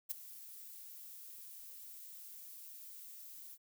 violet noise with ADSR envelope, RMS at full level -36 dBFS, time 0.09-3.58 s, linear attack 22 ms, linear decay 11 ms, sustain -16 dB, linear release 51 ms, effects none

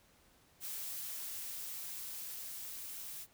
blue noise with level ramp, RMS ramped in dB -42 to -46 dBFS, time 0.6-3.27 s, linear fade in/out 50 ms, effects pink hiss -67 dBFS RMS until 3.33 s

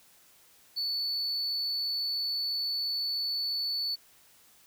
triangle tone, 4463 Hz, C#8, 11 cents sharp, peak -27 dBFS, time 0.76-3.96 s, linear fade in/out 20 ms, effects tanh soft clip ceiling -23 dBFS + white hiss -60 dBFS RMS until 4.66 s

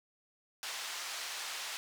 white band-pass noise, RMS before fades -41 dBFS, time 0.63-1.77 s, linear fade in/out 0 ms, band 810 to 5600 Hz, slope 12 dB/octave, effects none

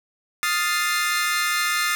sawtooth chord, F dominant seventh, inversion third, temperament equal, 1244.5 / 1396.9 / 1760 / 2093 Hz, Eb6 / F6 / A6 / C7, 0 / 0 / 0 / 0 cents, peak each -22 / -24 / -23 / -22 dBFS, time 0.43-1.95 s, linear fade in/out 0 ms, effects none

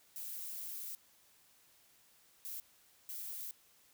violet noise bursts at uneven times, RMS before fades -44 dBFS, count 3, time 0.16-0.95 / 2.45-2.6 / 3.09-3.51 s, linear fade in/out 0 ms, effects white hiss -67 dBFS RMS until 3.93 s

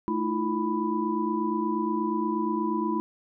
sine tone cluster, 218.4 / 314.4 / 342.8 / 991 Hz, A3 / D#4 / F4 / B5, -13 / +18 / -32 / +6 cents, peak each -30 dBFS, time 0.08-3 s, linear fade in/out 0 ms, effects none

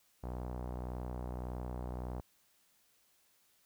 sawtooth tone with low-pass filter, 61.74 Hz, B1, in tune, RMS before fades -41 dBFS, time 0.23-2.21 s, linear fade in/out 10 ms, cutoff 850 Hz, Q 1.7, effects white hiss -71 dBFS RMS until 3.65 s

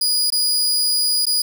sawtooth tone with dropouts, 4908 Hz, D#8, 25 cents flat, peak -13 dBFS, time 0.01-1.42 s, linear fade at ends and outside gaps 5 ms, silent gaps 0.303-0.322 / 1.255-1.266 s, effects 8-bit

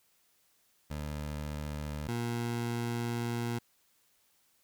20% pulse tone pair in turn, 74.6 / 118.42 Hz, D2 / A#2, +28 / +28 cents, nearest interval minor sixth, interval 800 cents, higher second, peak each -31 / -27 dBFS, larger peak second, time 0.9-2.08 / 2.08-3.59 s, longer second, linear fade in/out 10 ms, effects white hiss -70 dBFS RMS until 4.63 s

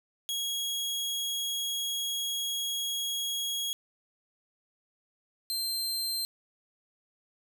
sawtooth tone pair in turn, 3310 / 4140 Hz, G#7 / C8, -6 / -19 cents, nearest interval major third, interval 387 cents, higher second, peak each -27 dBFS, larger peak neither, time 0.29-3.73 / 5.5-6.25 s, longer first, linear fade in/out 0 ms, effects none

